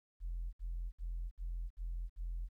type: tone bursts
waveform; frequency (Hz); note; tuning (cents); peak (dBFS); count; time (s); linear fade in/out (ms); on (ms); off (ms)
sine; 42.6; F1; -42; -36; 6; 0.2-2.49; 50; 330; 62
effects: tanh soft clip ceiling -34 dBFS + 13-bit